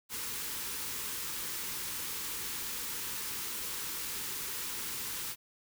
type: band-stop noise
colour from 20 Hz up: white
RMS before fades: -38 dBFS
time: 0.09-5.36 s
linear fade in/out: 50 ms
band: 530 to 830 Hz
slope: 96 dB/octave
effects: none